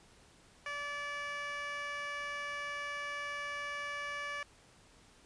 15% pulse tone with band-pass filter, 578 Hz, D5, 28 cents flat, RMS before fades -40 dBFS, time 0.66-4.43 s, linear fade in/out 2 ms, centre 2000 Hz, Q 0.92, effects pink hiss -62 dBFS RMS until 5.25 s + resampled to 22050 Hz

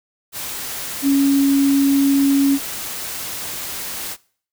sine tone in noise, 277.2 Hz, C#4, in tune, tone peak -12 dBFS, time 1.02-2.59 s, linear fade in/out 50 ms, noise white, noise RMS -28 dBFS, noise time 0.32-4.17 s, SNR +13 dB, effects noise-tail reverb RT60 0.5 s tail -22 dB re dry

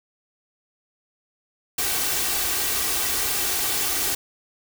white noise with comb filter, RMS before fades -24 dBFS, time 1.78-4.15 s, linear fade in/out 5 ms, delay 2.6 ms, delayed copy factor +0.55, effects none

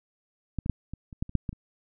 clicks, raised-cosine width 5 ms, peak -17 / -20 / -11 / -24 / -30 / -16 / -29 / -10 / -18 / -29 dBFS, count 10, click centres 0.587 / 0.661 / 0.697 / 0.936 / 1.128 / 1.225 / 1.294 / 1.353 / 1.492 / 1.529 s, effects none

